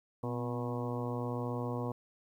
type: harmonic tone with a mistuned harmonic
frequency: 121 Hz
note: B2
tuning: 35 cents flat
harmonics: 1 / 2 / 3 / 4 / 5 / 6 / 7 / 8 / 9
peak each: -37 / -39 / -44 / -40 / -46 / -48 / -48 / -46 / -47 dBFS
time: 0.23-1.92 s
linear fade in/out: 5 ms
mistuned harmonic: 2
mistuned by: +51 cents
effects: 11-bit